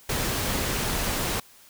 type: noise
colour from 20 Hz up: pink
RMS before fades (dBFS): -27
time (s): 0.09-1.4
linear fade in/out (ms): 5
effects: white hiss -53 dBFS RMS until 1.69 s